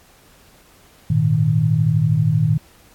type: chord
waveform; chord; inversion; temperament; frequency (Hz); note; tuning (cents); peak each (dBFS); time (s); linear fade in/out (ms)
sine; Ab suspended second; none; equal; 103.83 / 116.54 / 155.56; Ab2 / Bb2 / Eb3; 0 / 0 / 0; -22 / -18 / -16; 1.1-2.58; 5
effects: pink hiss -51 dBFS RMS until 2.94 s + AAC 64 kbps